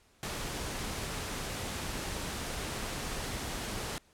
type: noise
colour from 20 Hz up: pink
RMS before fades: -37 dBFS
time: 0.23-3.98 s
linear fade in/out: 0 ms
effects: pink hiss -65 dBFS RMS until 4.13 s + low-pass 11000 Hz 12 dB/octave